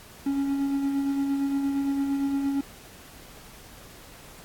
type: tone with tremolo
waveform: triangle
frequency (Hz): 277.2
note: C#4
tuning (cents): 0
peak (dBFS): -20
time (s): 0.26-2.61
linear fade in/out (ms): 5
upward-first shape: sine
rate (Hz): 8.7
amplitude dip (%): 35
effects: pink hiss -48 dBFS RMS until 4.44 s + AAC 64 kbps